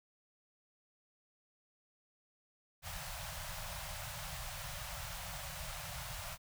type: band-stop noise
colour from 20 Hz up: pink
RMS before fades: -44 dBFS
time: 2.82-6.38 s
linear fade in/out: 50 ms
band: 170 to 550 Hz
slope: 96 dB/octave
effects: none